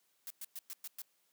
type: noise bursts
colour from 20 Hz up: blue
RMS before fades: -44 dBFS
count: 6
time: 0.27-1.018 s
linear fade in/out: 0 ms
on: 33 ms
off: 110 ms
effects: white hiss -75 dBFS RMS until 1.32 s + high-pass 150 Hz 12 dB/octave